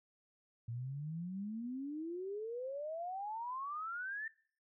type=exponential sweep; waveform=sine; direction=up; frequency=113.6 to 1814 Hz; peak=-39 dBFS; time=0.68-4.28 s; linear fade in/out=5 ms; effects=noise-tail reverb RT60 0.5 s tail -22 dB re dry